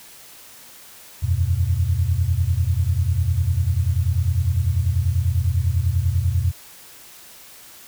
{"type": "chord", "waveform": "sine", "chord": "E suspended second", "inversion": "none", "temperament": "equal", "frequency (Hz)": [82.41, 92.5, 123.47], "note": ["E2", "F#2", "B2"], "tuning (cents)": [0, 0, 0], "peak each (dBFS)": [-21, -20, -24], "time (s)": [1.22, 6.52], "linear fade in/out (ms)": 20, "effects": ["white hiss -44 dBFS RMS until 7.87 s"]}